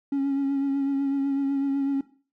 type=tone with vibrato; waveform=triangle; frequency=276.3 Hz; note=C#4; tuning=6 cents flat; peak=-19 dBFS; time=0.12-2.01 s; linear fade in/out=5 ms; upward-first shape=triangle; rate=8 Hz; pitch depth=31 cents each way; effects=noise-tail reverb RT60 0.4 s tail -18 dB re dry + tanh soft clip ceiling -18 dBFS